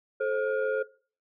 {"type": "tone cluster", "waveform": "sine", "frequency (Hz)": [433.6, 530, 1423], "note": ["A4", "C5", "F6"], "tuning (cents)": [-25, 22, 32], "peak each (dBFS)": [-28, -27, -32], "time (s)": [0.2, 0.83], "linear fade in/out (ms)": 10, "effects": ["noise-tail reverb RT60 0.4 s tail -20 dB re dry", "tanh soft clip ceiling -20 dBFS"]}